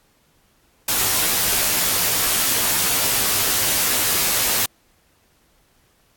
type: noise with comb filter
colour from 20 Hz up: white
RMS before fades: -19 dBFS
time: 0.88-4.66 s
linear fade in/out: 5 ms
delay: 14 ms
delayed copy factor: -1
effects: pink hiss -60 dBFS RMS until 6.16 s + AAC 64 kbps